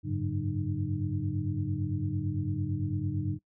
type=tone cluster; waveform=sine; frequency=94.3 / 103.2 / 140.7 / 186.9 / 305.3 Hz; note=F#2 / G#2 / C#3 / F#3 / D#4; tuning=+33 / -10 / +26 / +18 / -33 cents; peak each=-35 / -33 / -34 / -39 / -36 dBFS; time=0.03-3.39 s; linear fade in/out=50 ms; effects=noise-tail reverb RT60 0.1 s tail -21 dB re dry